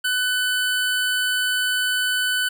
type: tone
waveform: 25% pulse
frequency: 1500 Hz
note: F#6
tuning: 23 cents sharp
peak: -16 dBFS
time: 0.04-2.49 s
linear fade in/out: 10 ms
effects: none